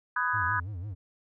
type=chord; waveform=sine; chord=G# minor seventh; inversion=first; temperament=just; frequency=996.7 / 1245.9 / 1495.1 / 1661.2 Hz; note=B5 / D#6 / F#6 / G#6; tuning=+16 / +2 / +18 / 0 cents; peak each=-31 dBFS; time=0.16-0.6 s; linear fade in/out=5 ms
type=tone with vibrato; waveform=triangle; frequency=95.6 Hz; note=G2; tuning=43 cents flat; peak=-32 dBFS; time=0.33-0.95 s; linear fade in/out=20 ms; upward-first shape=sine; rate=6 Hz; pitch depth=210 cents each way
effects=none